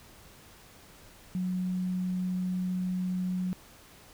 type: tone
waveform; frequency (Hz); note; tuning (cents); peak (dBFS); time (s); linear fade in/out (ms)
sine; 183.1; F#3; -18; -28; 1.35-3.53; 0
effects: pink hiss -54 dBFS RMS until 4.13 s